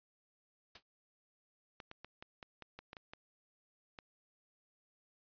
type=noise with exponential decay; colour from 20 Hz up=white; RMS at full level=-44 dBFS; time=0.75-0.83 s; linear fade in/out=5 ms; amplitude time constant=16 ms
type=clicks; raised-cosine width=0.3 ms; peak=-32 dBFS; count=11; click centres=1.802 / 1.914 / 2.046 / 2.225 / 2.428 / 2.623 / 2.79 / 2.931 / 2.968 / 3.135 / 3.988 s
effects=resampled to 11025 Hz